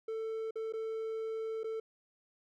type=tone with dropouts; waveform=triangle; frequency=444.4 Hz; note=A4; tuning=17 cents sharp; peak=-33 dBFS; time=0.08-1.8 s; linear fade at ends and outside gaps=5 ms; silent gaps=0.509-0.556 / 0.725-0.735 / 1.634-1.642 s; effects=none